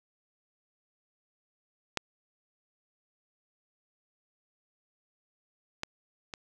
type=clicks; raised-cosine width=0.2 ms; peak=-11 / -15 / -21 dBFS; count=3; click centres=1.973 / 5.834 / 6.338 s; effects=none